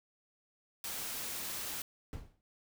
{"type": "noise", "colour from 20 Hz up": "white", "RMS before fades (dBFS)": -40, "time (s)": [0.84, 1.82], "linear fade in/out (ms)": 2}
{"type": "noise with exponential decay", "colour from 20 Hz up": "brown", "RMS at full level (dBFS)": -38, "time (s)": [2.13, 2.41], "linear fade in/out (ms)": 0, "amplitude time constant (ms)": 60}
{"effects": []}